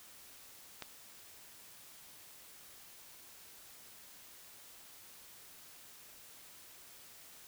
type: click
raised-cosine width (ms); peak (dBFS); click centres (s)
0.2; -24; 0.823
effects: white hiss -56 dBFS RMS until 7.47 s